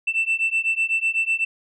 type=beating tone pair; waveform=sine; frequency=2667 / 2675 Hz; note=E7 / E7; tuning=+20 / +25 cents; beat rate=8 Hz; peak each=-21 dBFS; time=0.07-1.45 s; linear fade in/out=10 ms; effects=tanh soft clip ceiling -15 dBFS